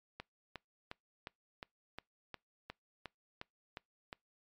click train, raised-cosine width 0.3 ms, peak -27 dBFS, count 12, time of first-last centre 0.2-4.129 s, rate 2.8 Hz, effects noise-tail reverb RT60 0.2 s tail -26 dB re dry + MP3 96 kbps

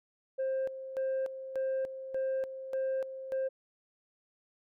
sine tone with tremolo, 529 Hz, C5, 19 cents sharp, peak -27 dBFS, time 0.38-3.49 s, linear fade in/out 20 ms, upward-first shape square, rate 1.7 Hz, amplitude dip 75%, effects tanh soft clip ceiling -28 dBFS

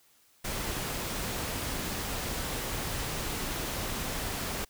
pink noise, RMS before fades -34 dBFS, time 0.44-4.65 s, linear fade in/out 10 ms, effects white hiss -64 dBFS RMS until 4.69 s

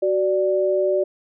sine tone pair together, 374.4 / 587.3 Hz, F#4 / D5, +20 / 0 cents, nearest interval minor sixth, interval 780 cents, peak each -20 / -19 dBFS, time 0.02-1.04 s, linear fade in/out 10 ms, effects none

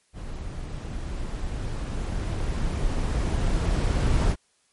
brown noise with level ramp, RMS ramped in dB -35 to -20 dBFS, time 0.13-4.36 s, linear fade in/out 50 ms, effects white hiss -66 dBFS RMS until 4.72 s + MP3 48 kbps

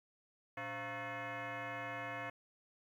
sine tone with frequency modulation, 523.3 Hz, C5, in tune, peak -39 dBFS, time 0.57-2.3 s, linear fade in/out 5 ms, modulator 405 Hz, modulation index 4.5, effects tanh soft clip ceiling -36 dBFS + 12-bit

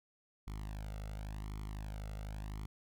sawtooth tone with flanger, 52 Hz, G#1, 3 cents sharp, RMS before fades -43 dBFS, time 0.47-2.66 s, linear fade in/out 5 ms, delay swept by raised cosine 0.91 to 1.47 ms, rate 0.91 Hz, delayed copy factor +0.9, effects none

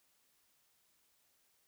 silence, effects white hiss -74 dBFS RMS until 1.67 s

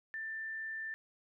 sine tone, 1778 Hz, A6, 18 cents sharp, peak -38 dBFS, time 0.14-0.94 s, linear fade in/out 0 ms, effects none

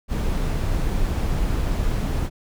brown noise, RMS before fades -22 dBFS, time 0.08-2.3 s, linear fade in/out 50 ms, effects none

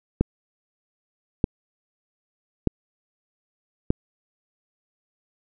click train, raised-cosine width 3 ms, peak -5 dBFS, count 4, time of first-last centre 0.21-3.905 s, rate 0.812 Hz, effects none

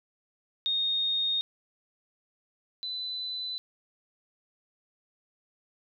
sine tone pair in turn, 3700 / 4005 Hz, A#7 / B7, -14 / +23 cents, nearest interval minor second, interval 137 cents, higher second, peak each -25 / -32 dBFS, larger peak first, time 0.66-1.41 / 2.83-3.58 s, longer neither, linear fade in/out 0 ms, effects none

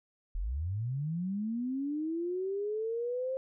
sine linear sweep, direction up, 35.9 to 531 Hz, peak -31 dBFS, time 0.35-3.37 s, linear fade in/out 0 ms, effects none

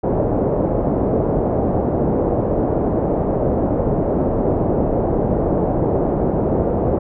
white low-pass noise, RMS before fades -18 dBFS, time 0.03-6.99 s, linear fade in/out 10 ms, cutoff 620 Hz, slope 24 dB/octave, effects none

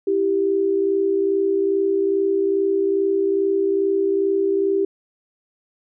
sine tone pair together, 329.6 / 392 Hz, E4 / G4, 0 / 0 cents, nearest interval minor third, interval 300 cents, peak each -24 / -17 dBFS, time 0.07-4.85 s, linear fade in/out 5 ms, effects none

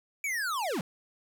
square linear sweep, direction down, 2342 to 141.5 Hz, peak -30 dBFS, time 0.24-0.81 s, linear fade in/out 2 ms, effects 12-bit

